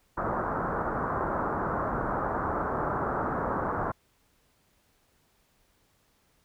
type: low-pass noise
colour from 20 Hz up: white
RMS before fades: -30 dBFS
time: 0.17-3.92 s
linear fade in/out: 10 ms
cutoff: 1400 Hz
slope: 48 dB/octave
effects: pink hiss -68 dBFS RMS until 6.44 s